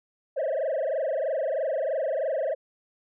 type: tone with frequency modulation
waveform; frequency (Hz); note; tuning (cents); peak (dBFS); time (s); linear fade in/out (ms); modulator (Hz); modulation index
sine; 587.3; D5; 0; -22; 0.36-2.55; 20; 23.1; 3.1
effects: tanh soft clip ceiling -23 dBFS